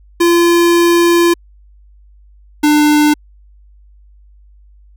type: tone pair in turn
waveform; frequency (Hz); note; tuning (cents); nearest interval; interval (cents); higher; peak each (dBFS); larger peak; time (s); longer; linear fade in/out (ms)
square; 342.9 / 298.9; F4 / D4; -32 / +31; major second; 237; first; -8; neither; 0.2-1.34 / 2.63-3.14; first; 10
effects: added 50 Hz sine -41 dBFS peak until 4.96 s